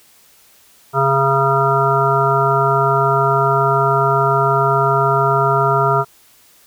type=harmonic tone; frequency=136.5 Hz; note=C#3; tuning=26 cents flat; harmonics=1 / 3 / 5 / 7 / 9 / 10; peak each=-19 / -19 / -19 / -19 / -19 / -19 dBFS; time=0.93-6.05 s; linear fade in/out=50 ms; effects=white hiss -50 dBFS RMS until 6.66 s